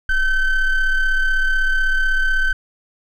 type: ring-modulated tone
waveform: triangle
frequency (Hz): 776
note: G5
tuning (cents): -18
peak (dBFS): -9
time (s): 0.09-2.53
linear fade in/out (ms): 5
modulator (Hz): 758
effects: none